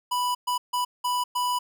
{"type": "tone bursts at uneven times", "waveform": "square", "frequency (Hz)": 987.8, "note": "B5", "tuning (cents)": 0, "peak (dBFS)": -24, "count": 5, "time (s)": [[0.11, 0.35], [0.47, 0.58], [0.73, 0.85], [1.04, 1.24], [1.35, 1.59]], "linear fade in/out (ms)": 10, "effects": []}